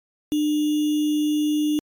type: tone with sample-and-hold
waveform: sine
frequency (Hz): 300.3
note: D4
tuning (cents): +39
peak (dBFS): -18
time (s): 0.32-1.79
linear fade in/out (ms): 0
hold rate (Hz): 3150
effects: MP3 64 kbps